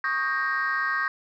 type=chord; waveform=sine; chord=Eb dominant seventh; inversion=third; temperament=equal with one note detuned; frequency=1108.7 / 1244.5 / 1585.3 / 1864.7 Hz; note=Db6 / Eb6 / G6 / Bb6; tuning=0 / 0 / +19 / 0 cents; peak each=-29 / -30 / -26 / -27 dBFS; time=0.04-1.08 s; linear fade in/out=2 ms; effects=tanh soft clip ceiling -18 dBFS